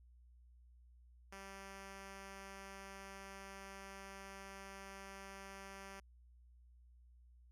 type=tone; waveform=5% pulse; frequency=195.2 Hz; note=G3; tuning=7 cents flat; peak=-39 dBFS; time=1.32-6 s; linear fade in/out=5 ms; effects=added 60 Hz sine -61 dBFS peak until 7.51 s + low-pass 12000 Hz 12 dB/octave